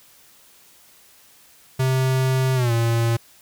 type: tone with pitch glide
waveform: square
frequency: 130.81 to 115.87 Hz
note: C3 to A#2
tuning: 0 to -10 cents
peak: -18 dBFS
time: 1.79-3.17 s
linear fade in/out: 10 ms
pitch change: -210 cents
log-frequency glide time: 2.55-2.72 s
effects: white hiss -52 dBFS RMS until 3.41 s